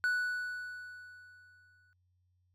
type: tone with exponential decay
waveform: triangle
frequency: 1480 Hz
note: F#6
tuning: in tune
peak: -25 dBFS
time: 0.04-1.93 s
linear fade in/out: 0 ms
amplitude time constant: 410 ms
effects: added 90 Hz sine -70 dBFS peak until 2.54 s